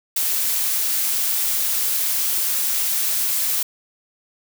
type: noise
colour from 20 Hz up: blue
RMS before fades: -21 dBFS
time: 0.16-3.63 s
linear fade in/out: 5 ms
effects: none